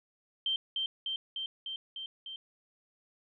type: tone with echo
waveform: sine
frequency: 3136 Hz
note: G7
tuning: in tune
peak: -28 dBFS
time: 0.46-0.56 s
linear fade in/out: 2 ms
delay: 300 ms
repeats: 6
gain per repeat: -2 dB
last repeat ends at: 2.36 s
effects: none